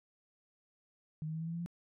sine tone with pitch steps, 155.2 / 157.91 / 160.67 / 163.48 / 166.34 / 169.25 / 172.21 Hz, D#3 / D#3 / E3 / E3 / E3 / E3 / F3, -4 / +26 / -44 / -14 / +16 / +46 / -24 cents, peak -36 dBFS, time 1.22-1.661 s, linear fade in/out 0 ms, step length 63 ms, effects none

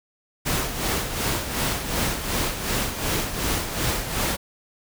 pink noise with tremolo, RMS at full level -23 dBFS, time 0.45-4.37 s, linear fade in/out 20 ms, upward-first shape sine, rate 2.7 Hz, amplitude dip 60%, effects none

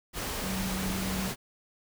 sine tone in noise, 189.4 Hz, F#3, 41 cents sharp, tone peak -32 dBFS, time 0.42-1.31 s, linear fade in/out 50 ms, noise pink, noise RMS -34 dBFS, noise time 0.13-1.36 s, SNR -1 dB, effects none

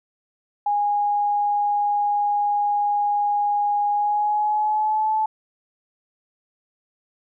sine tone with pitch glide, 823 to 868.4 Hz, G#5 to A5, -16 to -23 cents, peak -18 dBFS, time 0.66-5.26 s, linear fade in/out 5 ms, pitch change +93 cents, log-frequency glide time 3.91-5.14 s, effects none

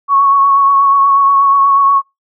sine tone with vibrato, 1108.7 Hz, C#6, in tune, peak -6 dBFS, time 0.08-2.02 s, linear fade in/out 50 ms, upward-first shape sine, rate 8.3 Hz, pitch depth 21 cents each way, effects noise-tail reverb RT60 0.2 s tail -24 dB re dry

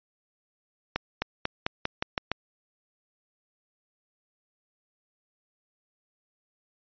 accelerating click train, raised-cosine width 0.3 ms, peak -10 dBFS, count 8, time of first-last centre 0.96-2.316 s, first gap 260 ms, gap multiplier 0.9, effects resampled to 11025 Hz

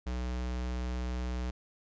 square tone, 61.8 Hz, B1, 2 cents sharp, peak -33 dBFS, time 0.06-1.51 s, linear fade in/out 10 ms, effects resampled to 16000 Hz

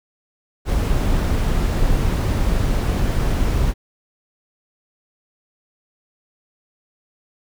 brown noise, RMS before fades -18 dBFS, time 0.65-3.74 s, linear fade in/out 50 ms, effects none

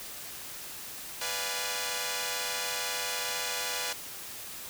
5% pulse chord, B diminished seventh, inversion none, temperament equal, 493.9 / 587.3 / 698.5 / 830.6 Hz, B4 / D5 / F5 / Ab5, 0 / 0 / 0 / 0 cents, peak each -24 / -27 / -27 / -25 dBFS, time 1.21-3.93 s, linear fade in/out 5 ms, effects white hiss -42 dBFS RMS until 4.69 s

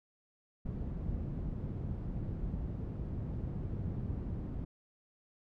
white low-pass noise, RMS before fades -38 dBFS, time 0.65-4.65 s, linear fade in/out 10 ms, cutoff 140 Hz, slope 12 dB/octave, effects none

